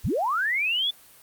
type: linear sweep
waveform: sine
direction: up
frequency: 38.89 to 3520 Hz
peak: -22 dBFS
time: 0.04-0.91 s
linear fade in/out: 10 ms
effects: white hiss -52 dBFS RMS until 1.22 s + Opus 48 kbps